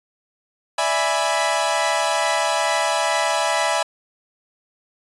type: chord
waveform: sawtooth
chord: E dominant seventh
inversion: third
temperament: equal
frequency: 587.3 / 659.3 / 830.6 / 987.8 Hz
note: D5 / E5 / G#5 / B5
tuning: 0 / 0 / 0 / 0 cents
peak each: -22 / -19 / -20 / -20 dBFS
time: 0.78-3.83 s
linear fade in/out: 5 ms
effects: resampled to 24000 Hz